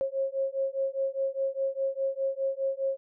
sine beating tone pair, 538 / 542.9 Hz, C5 / C#5, +48 / -36 cents, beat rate 4.9 Hz, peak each -30 dBFS, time 0.01-2.97 s, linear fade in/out 0 ms, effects none

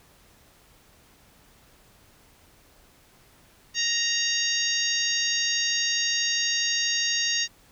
harmonic tone, 932.3 Hz, A#5, in tune, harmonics 2 / 3 / 4 / 5 / 6 / 7, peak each -30 / -30 / -30 / -30 / -30 / -30 dBFS, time 3.74-7.48 s, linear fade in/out 50 ms, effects pink hiss -57 dBFS RMS until 7.71 s

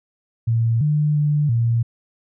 sine tone with pitch steps, 114.9 / 150 / 148.2 / 116.6 Hz, A#2 / D3 / D3 / A#2, -25 / +37 / +16 / +1 cents, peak -15 dBFS, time 0.47-1.83 s, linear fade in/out 10 ms, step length 340 ms, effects none

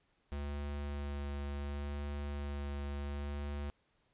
square tone with vibrato, 71.7 Hz, D2, 41 cents flat, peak -38 dBFS, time 0.32-3.7 s, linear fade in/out 0 ms, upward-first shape sine, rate 0.7 Hz, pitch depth 12 cents each way, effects pink hiss -75 dBFS RMS until 4.13 s + resampled to 8000 Hz

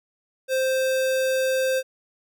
square tone, 523.3 Hz, C5, in tune, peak -21 dBFS, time 0.48-1.83 s, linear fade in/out 50 ms, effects none

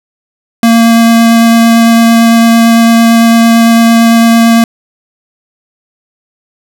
square tone with vibrato, 229.9 Hz, A#3, 24 cents flat, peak -3 dBFS, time 0.63-4.64 s, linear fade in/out 2 ms, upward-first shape sine, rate 8.9 Hz, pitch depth 8 cents each way, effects none

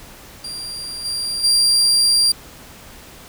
35% pulse tone with level steps, 4756 Hz, D8, 21 cents sharp, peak -26 / -20 / -11 dBFS, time 0.44-2.32 s, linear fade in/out 5 ms, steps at 1.04 / 1.43 s, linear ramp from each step 20 ms, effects pink hiss -41 dBFS RMS until 3.28 s

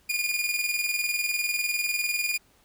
sawtooth tone with tremolo, 2429 Hz, D#7, 42 cents flat, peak -20 dBFS, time 0.09-2.38 s, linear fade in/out 10 ms, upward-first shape square, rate 20 Hz, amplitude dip 50%, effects pink hiss -62 dBFS RMS until 2.64 s

